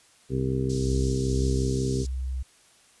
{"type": "harmonic tone", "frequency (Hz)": 65.41, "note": "C2", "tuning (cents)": 0, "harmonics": [1, 2, 3, 4, 5, 6, 7], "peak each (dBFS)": [-33, -27, -35, -31, -39, -30, -37], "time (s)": [0.29, 2.06], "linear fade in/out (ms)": 50}
{"type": "band-pass noise", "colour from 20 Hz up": "white", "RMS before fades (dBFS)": -43, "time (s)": [0.69, 2.07], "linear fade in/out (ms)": 10, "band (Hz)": [4300, 7500], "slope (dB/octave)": 24}
{"type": "tone with pitch glide", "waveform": "sine", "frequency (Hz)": [63.1, 64.76], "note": ["B1", "C2"], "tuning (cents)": [38, -17], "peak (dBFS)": -27, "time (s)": [0.74, 2.43], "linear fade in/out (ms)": 10, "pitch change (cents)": 45, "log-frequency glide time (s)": [1.2, 1.89]}
{"effects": ["white hiss -58 dBFS RMS until 3 s", "resampled to 24000 Hz"]}